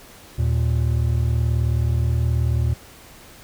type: tone pair together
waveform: triangle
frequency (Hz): 77.78 / 116.54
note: D#2 / A#2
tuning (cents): 0 / 0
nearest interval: perfect fifth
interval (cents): 700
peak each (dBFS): -18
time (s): 0.38-2.74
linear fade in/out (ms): 10
effects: pink hiss -45 dBFS RMS until 3.43 s